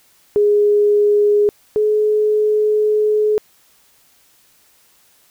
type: tone pair in turn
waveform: sine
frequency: 414.2 / 425.1 Hz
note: G#4 / G#4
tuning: -5 / +40 cents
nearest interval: unison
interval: 45 cents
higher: second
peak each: -10 / -12 dBFS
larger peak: first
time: 0.36-1.49 / 1.76-3.38 s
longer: second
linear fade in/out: 0 ms
effects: white hiss -54 dBFS RMS until 5.3 s